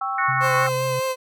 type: chord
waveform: sine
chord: C# diminished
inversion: second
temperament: equal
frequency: 784 / 1108.7 / 1318.5 Hz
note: G5 / C#6 / E6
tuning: 0 / 0 / 0 cents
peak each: -27 / -30 / -26 dBFS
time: 0.01-0.69 s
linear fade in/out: 5 ms
type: harmonic tone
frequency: 367.5 Hz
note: F#4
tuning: 12 cents flat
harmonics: 3 / 4 / 5 / 6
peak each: -23 / -25 / -27 / -29 dBFS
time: 0.18-0.67 s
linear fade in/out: 5 ms
type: tone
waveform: sine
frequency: 131.4 Hz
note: C3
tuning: 8 cents sharp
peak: -27 dBFS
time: 0.28-1 s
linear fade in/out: 10 ms
type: tone with vibrato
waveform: 30% pulse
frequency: 520 Hz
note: C5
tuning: 11 cents flat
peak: -19 dBFS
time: 0.4-1.16 s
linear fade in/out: 50 ms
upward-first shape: triangle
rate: 5 Hz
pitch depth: 26 cents each way
effects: none